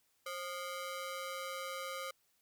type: ring-modulated tone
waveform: sawtooth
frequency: 880 Hz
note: A5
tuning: in tune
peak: -33 dBFS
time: 0.26-2.11 s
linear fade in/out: 5 ms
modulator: 347 Hz
effects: white hiss -75 dBFS RMS until 2.41 s